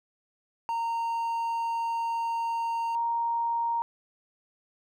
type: tone pair in turn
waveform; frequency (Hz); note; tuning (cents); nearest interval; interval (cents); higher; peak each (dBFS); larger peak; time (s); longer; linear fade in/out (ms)
triangle / sine; 923 / 931.6; A#5 / A#5; -17 / -1; unison; 16; second; -25; neither; 0.69-2.95 / 2.95-3.82; first; 0
effects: none